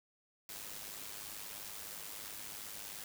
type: noise with amplitude modulation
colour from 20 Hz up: white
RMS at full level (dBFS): -44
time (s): 0.49-3.04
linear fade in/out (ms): 2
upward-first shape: sine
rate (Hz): 103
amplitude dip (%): 55
effects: none